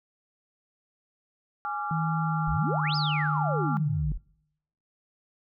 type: chord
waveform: sine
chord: D diminished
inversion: second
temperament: equal with one note detuned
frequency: 830.6 / 1174.7 / 1376.1 Hz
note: Ab5 / D6 / F6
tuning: 0 / 0 / -26 cents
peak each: -32 / -35 / -33 dBFS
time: 1.65-3.77 s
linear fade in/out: 0 ms
type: tone with pitch glide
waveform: sine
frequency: 160 to 151.11 Hz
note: D#3 to D3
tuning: +49 to +50 cents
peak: -26 dBFS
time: 1.91-4.12 s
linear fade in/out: 2 ms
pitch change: -99 cents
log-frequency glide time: 2.22-2.96 s
type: exponential two-way sweep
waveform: sine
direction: up then down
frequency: 38.89 to 5270 to 38.89 Hz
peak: -29 dBFS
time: 2.47-4.18 s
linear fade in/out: 10 ms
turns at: 2.96 s
effects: noise-tail reverb RT60 0.8 s tail -25 dB re dry